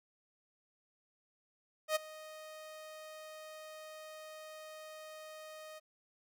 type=tone with ADSR envelope; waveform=sawtooth; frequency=622.3 Hz; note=D#5; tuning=in tune; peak=-24 dBFS; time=1.88-5.8 s; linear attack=76 ms; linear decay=17 ms; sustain=-20 dB; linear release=23 ms; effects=none